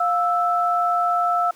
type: tone pair together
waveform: sine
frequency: 703.8 / 1319 Hz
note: F5 / E6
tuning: +13 / +1 cents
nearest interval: major seventh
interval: 1088 cents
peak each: -20 dBFS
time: 0-1.51 s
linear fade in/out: 5 ms
effects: pink hiss -50 dBFS RMS until 1.55 s + high-pass 300 Hz 12 dB/octave